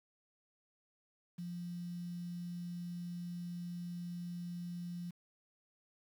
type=tone with quantisation; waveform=sine; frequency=174.61 Hz; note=F3; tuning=in tune; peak=-40 dBFS; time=1.38-5.11 s; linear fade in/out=10 ms; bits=10; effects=none